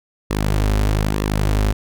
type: tone with flanger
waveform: sawtooth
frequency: 51.6 Hz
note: G#1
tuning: 10 cents flat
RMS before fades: -18 dBFS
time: 0.3-1.73 s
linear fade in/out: 10 ms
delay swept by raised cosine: 1.3 to 6.4 ms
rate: 1.1 Hz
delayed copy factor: -0.55
effects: none